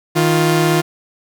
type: tone pair together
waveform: sawtooth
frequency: 157.17 / 350.4 Hz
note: D#3 / F4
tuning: +18 / +6 cents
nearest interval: octave + major second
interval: 1388 cents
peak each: -11 dBFS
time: 0.15-0.82 s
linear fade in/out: 20 ms
effects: none